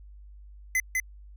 square tone with echo, 2034 Hz, C7, 50 cents flat, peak -23 dBFS, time 0.75-0.8 s, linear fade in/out 2 ms, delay 200 ms, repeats 1, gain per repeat -2 dB, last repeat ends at 1 s, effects added 50 Hz sine -45 dBFS peak until 1.36 s

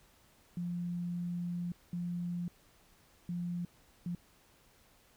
sine tone bursts at uneven times, 174.61 Hz, F3, in tune, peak -34 dBFS, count 4, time 0.57-1.72 / 1.93-2.48 / 3.29-3.65 / 4.06-4.15 s, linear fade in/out 2 ms, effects pink hiss -65 dBFS RMS until 5.16 s

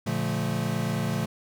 square chord, Bb major seventh, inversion none, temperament equal with one note detuned, 116.54 / 144.81 / 174.61 / 220 Hz, Bb2 / D3 / F3 / A3, 0 / -24 / 0 / 0 cents, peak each -32 dBFS, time 0.06-1.26 s, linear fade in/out 10 ms, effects none

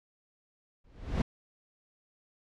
brown noise with exponential growth, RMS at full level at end -24 dBFS, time 0.84-1.22 s, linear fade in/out 5 ms, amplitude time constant 81 ms, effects low-pass 5000 Hz 12 dB/octave

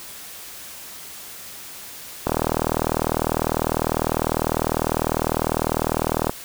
click train, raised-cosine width 1 ms, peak -5 dBFS, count 162, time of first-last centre 2.27-6.295 s, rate 40 Hz, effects white hiss -38 dBFS RMS until 6.44 s

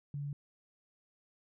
sine tone, 143.3 Hz, D3, 42 cents flat, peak -36 dBFS, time 0.14-0.33 s, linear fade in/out 2 ms, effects none

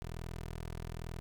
15% pulse tone, 41.13 Hz, E1, 3 cents flat, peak -34 dBFS, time 0.02-1.2 s, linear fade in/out 0 ms, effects none

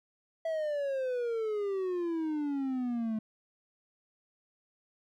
triangle exponential sweep, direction down, 659.3 to 215.4 Hz, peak -28 dBFS, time 0.45-3.19 s, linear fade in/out 5 ms, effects none

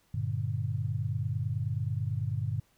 sine chord, G minor, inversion none, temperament just, 98 / 117.6 / 147 Hz, G2 / Bb2 / D3, 0 / +16 / +2 cents, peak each -33 / -32 / -35 dBFS, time 0.14-2.6 s, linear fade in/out 5 ms, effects pink hiss -68 dBFS RMS until 2.77 s

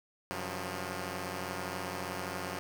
5% pulse tone cluster, 95 / 135.8 / 178.3 Hz, F#2 / C#3 / F3, +46 / -35 / +36 cents, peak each -28 / -34 / -28 dBFS, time 0.31-2.59 s, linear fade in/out 0 ms, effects 9-bit

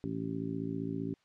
harmonic tone, 55.2 Hz, A1, 6 cents sharp, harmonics 2 / 3 / 4 / 5 / 6 / 7, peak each -43 / -39 / -42 / -37 / -48 / -42 dBFS, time 0.04-1.14 s, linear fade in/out 0 ms, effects white hiss -71 dBFS RMS until 1.24 s + low-pass 4000 Hz 12 dB/octave

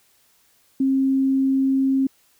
sine tone, 267.9 Hz, C4, 41 cents sharp, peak -16 dBFS, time 0.8-2.07 s, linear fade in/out 5 ms, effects white hiss -60 dBFS RMS until 2.39 s

